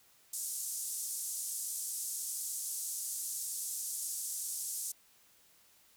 pink band-pass noise, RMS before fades -39 dBFS, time 0.33-4.92 s, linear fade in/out 5 ms, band 6900 to 12000 Hz, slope 24 dB/octave, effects white hiss -65 dBFS RMS until 5.96 s

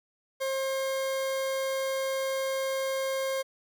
40% pulse tone, 534 Hz, C5, 35 cents sharp, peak -27 dBFS, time 0.4-3.43 s, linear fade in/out 20 ms, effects 10-bit

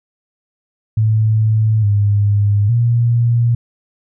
sine tone with pitch steps, 109.4 / 102.4 / 118.2 Hz, A2 / G#2 / A#2, -9 / -24 / +24 cents, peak -10 dBFS, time 0.97-3.55 s, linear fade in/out 5 ms, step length 860 ms, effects none

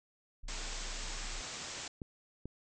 triangle tone, 30 Hz, B0, 49 cents flat, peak -38 dBFS, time 0.43-1.41 s, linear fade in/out 10 ms
white low-pass noise, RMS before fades -44 dBFS, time 0.48-1.88 s, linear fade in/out 5 ms, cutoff 7900 Hz, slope 96 dB/octave
clicks, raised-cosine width 3 ms, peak -29 dBFS, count 2, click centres 2.018 / 2.456 s
effects none

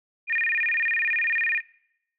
sine tone with vibrato, 2114 Hz, C7, 17 cents sharp, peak -21 dBFS, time 0.27-1.62 s, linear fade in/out 50 ms, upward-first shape square, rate 18 Hz, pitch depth 240 cents each way, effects noise-tail reverb RT60 0.8 s tail -23 dB re dry

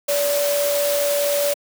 sine tone in noise, 576 Hz, D5, 34 cents flat, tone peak -18 dBFS, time 0.08-1.54 s, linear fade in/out 10 ms, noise white, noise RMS -25 dBFS, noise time 0.08-1.54 s, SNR +4 dB, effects high-pass 300 Hz 12 dB/octave

